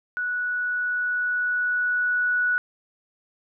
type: tone with level ramp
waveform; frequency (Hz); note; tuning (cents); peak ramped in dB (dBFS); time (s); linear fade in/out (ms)
sine; 1472; F#6; -9; -24 to -19; 0.17-2.58; 0
effects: none